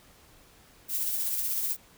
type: noise with tremolo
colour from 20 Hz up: violet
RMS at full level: -28 dBFS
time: 0.88-1.77 s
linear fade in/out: 50 ms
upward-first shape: triangle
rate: 16 Hz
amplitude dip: 40%
effects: pink hiss -57 dBFS RMS until 1.97 s

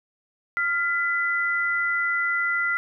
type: tone pair together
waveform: sine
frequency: 1396.9 / 2002 Hz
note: F6 / B6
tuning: 0 / +23 cents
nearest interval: tritone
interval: 623 cents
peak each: -24 dBFS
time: 0.57-2.77 s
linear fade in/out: 0 ms
effects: none

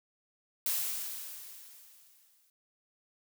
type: noise with exponential decay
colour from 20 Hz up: blue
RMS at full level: -30 dBFS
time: 0.66-2.5 s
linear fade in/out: 2 ms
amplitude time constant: 400 ms
effects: none

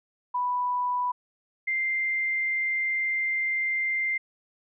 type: tone pair in turn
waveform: sine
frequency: 987.8 / 2093 Hz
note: B5 / C7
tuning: 0 / 0 cents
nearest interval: octave + minor second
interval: 1300 cents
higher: second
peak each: -24 dBFS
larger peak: neither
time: 0.34-1.12 / 1.67-4.18 s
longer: second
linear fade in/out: 10 ms
effects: none

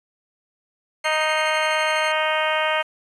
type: tone with tremolo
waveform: sawtooth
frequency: 2127 Hz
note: C7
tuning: 28 cents sharp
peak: -25 dBFS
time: 1.04-2.12 s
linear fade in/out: 5 ms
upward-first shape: square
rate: 12 Hz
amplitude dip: 40%
type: harmonic tone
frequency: 311.1 Hz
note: D#4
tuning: in tune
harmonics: 2 / 3 / 4 / 5 / 6 / 7 / 8 / 9 / 10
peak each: -24 / -26 / -27 / -28 / -29 / -29 / -30 / -31 / -31 dBFS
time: 1.04-2.83 s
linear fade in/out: 20 ms
effects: resampled to 24000 Hz + 8-bit

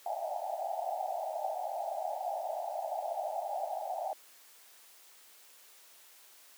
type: band-pass noise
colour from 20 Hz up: pink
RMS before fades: -36 dBFS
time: 0.06-4.13 s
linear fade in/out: 0 ms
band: 610 to 830 Hz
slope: 96 dB/octave
effects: white hiss -58 dBFS RMS until 6.57 s + high-pass 400 Hz 12 dB/octave

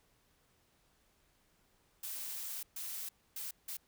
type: noise bursts at uneven times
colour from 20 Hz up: blue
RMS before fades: -42 dBFS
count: 4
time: 2.03-2.63 / 2.76-3.09 / 3.36-3.51 / 3.68-3.77 s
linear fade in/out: 5 ms
effects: pink hiss -72 dBFS RMS until 3.87 s

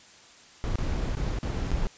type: noise with dropouts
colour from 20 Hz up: brown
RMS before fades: -28 dBFS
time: 0.64-1.87 s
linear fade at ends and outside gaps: 0 ms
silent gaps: 0.756-0.784 / 1.152-1.169 / 1.388-1.43 / 1.706-1.716 s
effects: white hiss -52 dBFS RMS until 1.97 s + resampled to 16000 Hz

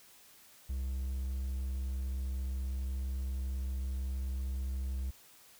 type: tone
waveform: triangle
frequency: 65.41 Hz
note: C2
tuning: in tune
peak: -31 dBFS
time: 0.69-5.11 s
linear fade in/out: 10 ms
effects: white hiss -59 dBFS RMS until 5.59 s

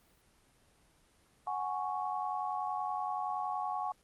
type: chord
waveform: sine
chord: F# suspended second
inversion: none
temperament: equal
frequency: 740 / 830.6 / 1108.7 Hz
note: F#5 / G#5 / C#6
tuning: 0 / 0 / 0 cents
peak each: -37 / -37 / -38 dBFS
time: 1.47-3.92 s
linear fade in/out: 2 ms
effects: pink hiss -67 dBFS RMS until 4.03 s + Opus 24 kbps

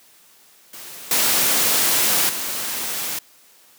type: noise with level steps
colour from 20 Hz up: white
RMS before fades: -37 / -18 / -26 dBFS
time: 0.73-3.19 s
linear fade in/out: 5 ms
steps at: 1.11 / 2.29 s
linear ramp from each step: 2 ms
effects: white hiss -52 dBFS RMS until 3.78 s + high-pass 150 Hz 12 dB/octave

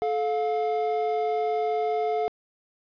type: tone pair together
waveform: triangle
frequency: 433.2 / 707 Hz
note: A4 / F5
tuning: -27 / +21 cents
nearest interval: minor sixth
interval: 848 cents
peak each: -24 dBFS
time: 0.02-2.28 s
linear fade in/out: 0 ms
effects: resampled to 11025 Hz + 9-bit

